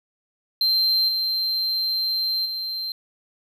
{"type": "tone with level steps", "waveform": "triangle", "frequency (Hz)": 4137, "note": "C8", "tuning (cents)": -20, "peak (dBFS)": [-16, -20, -25], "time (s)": [0.61, 2.92], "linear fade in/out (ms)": 2, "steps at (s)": [1.08, 2.45], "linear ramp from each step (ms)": 10, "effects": []}